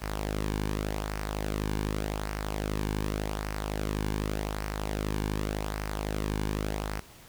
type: tone with flanger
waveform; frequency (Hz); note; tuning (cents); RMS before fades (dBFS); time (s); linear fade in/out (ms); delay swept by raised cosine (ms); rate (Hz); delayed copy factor
sawtooth; 51.91; G#1; 0; -32; 0.01-7.01; 20; 0.27 to 1.57; 0.86; -0.55
effects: pink hiss -52 dBFS RMS until 7.28 s